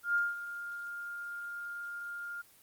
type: tone with ADSR envelope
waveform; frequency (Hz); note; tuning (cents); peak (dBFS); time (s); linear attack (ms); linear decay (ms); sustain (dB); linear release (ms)
sine; 1407; F6; +12; -25; 0.03-2.42; 120; 200; -13; 14
effects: white hiss -61 dBFS RMS until 2.62 s + Opus 24 kbps